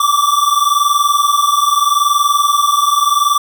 square tone pair together, 1153.9 / 1174.7 Hz, D6 / D6, -31 / 0 cents, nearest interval unison, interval 31 cents, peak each -14 dBFS, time 0-3.38 s, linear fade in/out 5 ms, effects none

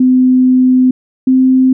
sine tone pair in turn, 255.4 / 259.4 Hz, C4 / C4, -42 / -15 cents, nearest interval unison, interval 27 cents, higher second, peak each -5 dBFS, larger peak neither, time 0-0.91 / 1.27-1.73 s, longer first, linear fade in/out 5 ms, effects none

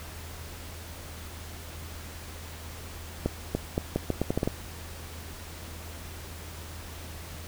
accelerating click train, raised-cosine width 2 ms, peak -12 dBFS, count 10, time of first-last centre 3.26-4.475 s, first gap 290 ms, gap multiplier 0.79, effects added 81 Hz sine -42 dBFS peak until 7.47 s + pink hiss -44 dBFS RMS until 7.47 s

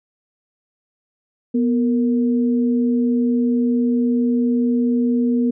sine tone pair together, 244 / 461.1 Hz, B3 / A#4, -21 / -19 cents, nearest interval major seventh, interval 1102 cents, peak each -15 / -25 dBFS, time 1.54-5.51 s, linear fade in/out 10 ms, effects none

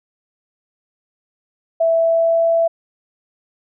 sine tone with pitch glide, 659.3 to 665 Hz, E5 to E5, 0 to +15 cents, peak -12 dBFS, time 1.8-2.68 s, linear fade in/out 10 ms, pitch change +15 cents, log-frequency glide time 1.93-2.45 s, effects none

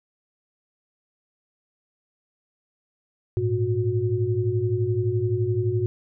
sine tone cluster, 103.8 / 115.5 / 363.9 Hz, G#2 / A#2 / F#4, 0 / -16 / -29 cents, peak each -25 dBFS, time 3.37-5.86 s, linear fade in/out 0 ms, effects none

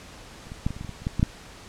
clicks, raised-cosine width 5 ms, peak -30 / -24 / -11 / -20 / -28 / -22 / -23 / -23 / -28 / -13 / -12 / -6 dBFS, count 12, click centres 0.47 / 0.519 / 0.665 / 0.706 / 0.765 / 0.811 / 0.847 / 0.893 / 1.02 / 1.069 / 1.196 / 1.229 s, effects pink hiss -45 dBFS RMS until 1.68 s + low-pass 8000 Hz 12 dB/octave

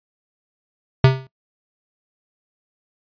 square tone with exponential decay, 132 Hz, C3, 16 cents sharp, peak -6 dBFS, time 1.04-1.27 s, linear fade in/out 2 ms, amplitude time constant 50 ms, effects noise-tail reverb RT60 0.1 s tail -19 dB re dry + resampled to 11025 Hz

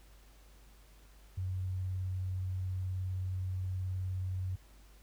sine tone with vibrato, 92.9 Hz, F#2, 7 cents sharp, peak -33 dBFS, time 1.37-4.56 s, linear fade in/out 10 ms, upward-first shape square, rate 19 Hz, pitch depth 11 cents each way, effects added 50 Hz sine -56 dBFS peak until 5.02 s + pink hiss -64 dBFS RMS until 5.02 s

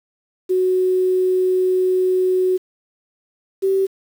sine tone pair in turn, 370 / 385.7 Hz, F#4 / G4, 0 / -28 cents, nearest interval minor second, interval 72 cents, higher second, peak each -14 dBFS, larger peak neither, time 0.49-2.58 / 3.62-3.87 s, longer first, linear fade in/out 20 ms, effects 7-bit

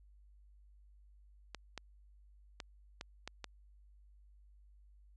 clicks, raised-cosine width 0.2 ms, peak -25 dBFS, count 6, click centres 1.547 / 1.777 / 2.602 / 3.011 / 3.276 / 3.443 s, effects added 50 Hz sine -59 dBFS peak until 5.16 s + resampled to 24000 Hz

